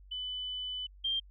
sine tone pair in turn, 3000 / 3178 Hz, F#7 / G7, +23 / +23 cents, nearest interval minor second, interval 100 cents, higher second, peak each -35 / -29 dBFS, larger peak second, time 0.11-0.87 / 1.04-1.2 s, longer first, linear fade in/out 10 ms, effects added 48 Hz sine -52 dBFS peak until 1.3 s

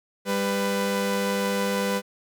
sawtooth tone pair together, 198.24 / 498.7 Hz, G3 / B4, +20 / +17 cents, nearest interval octave + major third, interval 1597 cents, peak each -22 dBFS, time 0.25-2.02 s, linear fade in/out 50 ms, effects none

